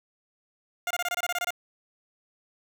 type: tone bursts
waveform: 15% pulse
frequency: 706 Hz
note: F5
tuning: 19 cents sharp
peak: -20 dBFS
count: 11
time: 0.87-1.506 s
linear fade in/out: 2 ms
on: 36 ms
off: 24 ms
effects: none